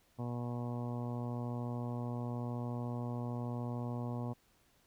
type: harmonic tone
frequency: 120.9 Hz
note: B2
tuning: 36 cents flat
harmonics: 1 / 2 / 3 / 4 / 5 / 6 / 7 / 8 / 9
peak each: -38 / -41 / -50 / -49 / -50 / -52 / -52 / -54 / -55 dBFS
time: 0.18-4.34 s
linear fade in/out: 20 ms
effects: pink hiss -70 dBFS RMS until 4.86 s